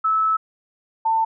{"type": "tone pair in turn", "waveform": "sine", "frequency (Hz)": [1304, 894.9], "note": ["E6", "A5"], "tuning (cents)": [-19, 29], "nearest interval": "perfect fifth", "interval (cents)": 652, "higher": "first", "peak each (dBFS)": -16, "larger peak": "neither", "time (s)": [[0.04, 0.37], [1.05, 1.25]], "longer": "first", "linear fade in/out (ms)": 10, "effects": []}